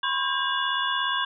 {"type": "tone cluster", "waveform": "sine", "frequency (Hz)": [1007, 1084, 1604, 2878, 3446], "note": ["B5", "C#6", "G6", "F#7", "A7"], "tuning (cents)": [33, -39, 39, -49, -37], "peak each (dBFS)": [-31, -29, -28, -32, -30], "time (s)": [0.03, 1.25], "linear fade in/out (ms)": 5, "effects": []}